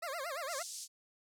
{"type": "tone with vibrato", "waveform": "20% pulse", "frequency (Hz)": 607, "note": "D#5", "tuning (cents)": -43, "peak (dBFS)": -33, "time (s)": [0.02, 0.63], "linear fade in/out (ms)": 10, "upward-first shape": "sine", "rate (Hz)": 8.7, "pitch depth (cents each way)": 250}
{"type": "band-pass noise", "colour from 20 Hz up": "pink", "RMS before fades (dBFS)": -45, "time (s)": [0.47, 0.88], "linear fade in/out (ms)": 50, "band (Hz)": [5000, 9200], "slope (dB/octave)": 24}
{"effects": []}